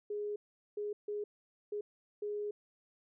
sine tone bursts at uneven times, 415.3 Hz, G#4, in tune, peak -35 dBFS, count 5, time 0.1-0.36 / 0.77-0.93 / 1.08-1.24 / 1.72-1.81 / 2.22-2.51 s, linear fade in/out 5 ms, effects none

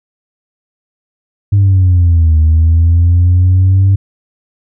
sine exponential two-way sweep, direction down then up, 101.8 to 78 to 98.2 Hz, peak -3 dBFS, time 1.52-3.96 s, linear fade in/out 10 ms, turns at 2.38 s, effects tanh soft clip ceiling -3 dBFS

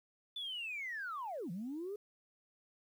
sine linear two-way sweep, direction down then up, 3520 to 160.8 to 424.8 Hz, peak -38 dBFS, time 0.36-1.96 s, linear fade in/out 5 ms, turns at 1.51 s, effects tanh soft clip ceiling -35 dBFS + 11-bit

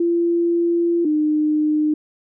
sine tone pair in turn, 341.5 / 304.2 Hz, F4 / D#4, -39 / -39 cents, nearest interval major second, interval 200 cents, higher first, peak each -15 dBFS, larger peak neither, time 0-1.05 / 1.05-1.94 s, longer first, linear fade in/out 5 ms, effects none

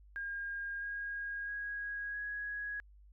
sine tone with pitch steps, 1617 / 1633 / 1649.1 / 1665.3 Hz, G#6 / G#6 / G#6 / G#6, -47 / -30 / -13 / +4 cents, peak -37 dBFS, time 0.16-2.8 s, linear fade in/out 0 ms, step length 660 ms, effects added 50 Hz sine -56 dBFS peak until 3.12 s

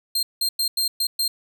sawtooth tone bursts at uneven times, 4186 Hz, C8, in tune, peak -17 dBFS, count 6, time 0.15-0.23 / 0.41-0.49 / 0.59-0.68 / 0.77-0.88 / 1-1.07 / 1.19-1.28 s, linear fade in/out 5 ms, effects none

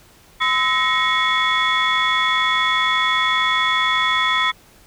sine tone cluster, 1025 / 1294 / 1882 / 2196 / 3419 Hz, C6 / E6 / A#6 / C#7 / G#7, -36 / -32 / +16 / -17 / +50 cents, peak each -21 dBFS, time 0.4-4.52 s, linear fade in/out 20 ms, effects tanh soft clip ceiling -9 dBFS + pink hiss -50 dBFS RMS until 4.86 s

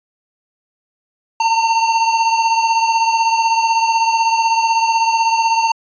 square beating tone pair, 906 / 922 Hz, A#5 / A#5, -50 / -19 cents, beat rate 16 Hz, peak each -14 / -21 dBFS, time 1.4-5.72 s, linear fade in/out 5 ms, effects resampled to 16000 Hz

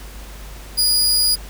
sawtooth tone, 4897 Hz, D#8, 28 cents flat, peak -11 dBFS, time 0.77-1.36 s, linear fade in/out 20 ms, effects added 50 Hz sine -34 dBFS peak until 1.49 s + pink hiss -40 dBFS RMS until 1.49 s

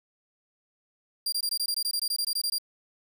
sawtooth tone bursts, 4766 Hz, D8, 25 cents sharp, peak -23 dBFS, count 16, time 1.26-2.584 s, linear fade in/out 5 ms, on 64 ms, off 20 ms, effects none

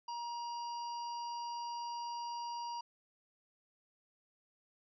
harmonic tone, 948 Hz, A#5, 29 cents sharp, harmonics 1 / 3 / 5 / 6, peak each -39 / -56 / -51 / -58 dBFS, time 0.08-2.81 s, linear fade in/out 5 ms, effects none

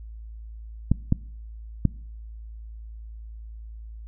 clicks, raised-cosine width 5 ms, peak -6 dBFS, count 3, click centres 0.916 / 1.124 / 1.853 s, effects noise-tail reverb RT60 0.6 s tail -23 dB re dry + added 55 Hz sine -37 dBFS peak until 4.07 s

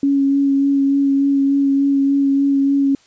sine tone with vibrato, 277.2 Hz, C#4, in tune, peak -12 dBFS, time 0.03-2.95 s, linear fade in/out 2 ms, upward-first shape sine, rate 3.4 Hz, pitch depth 15 cents each way, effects white hiss -53 dBFS RMS until 3.06 s + resampled to 16000 Hz

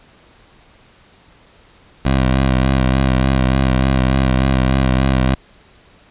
15% pulse tone with vibrato, 65.41 Hz, C2, in tune, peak -6 dBFS, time 2.05-5.35 s, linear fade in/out 5 ms, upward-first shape sine, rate 3.4 Hz, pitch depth 43 cents each way, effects pink hiss -49 dBFS RMS until 6.1 s + resampled to 8000 Hz

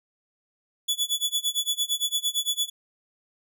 sawtooth tone with tremolo, 3426 Hz, A7, 47 cents flat, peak -18 dBFS, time 0.88-2.7 s, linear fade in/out 10 ms, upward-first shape sine, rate 8.8 Hz, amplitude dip 95%, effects none

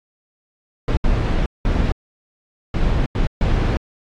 brown noise bursts at uneven times, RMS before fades -17 dBFS, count 6, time 0.88-0.97 / 1.04-1.46 / 1.65-1.92 / 2.74-3.06 / 3.15-3.27 / 3.41-3.77 s, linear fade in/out 2 ms, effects low-pass 4000 Hz 12 dB/octave + AAC 48 kbps

